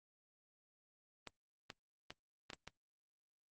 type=clicks; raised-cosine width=0.2 ms; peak=-28 dBFS; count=6; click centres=1.273 / 1.702 / 2.105 / 2.502 / 2.533 / 2.676 s; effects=Opus 24 kbps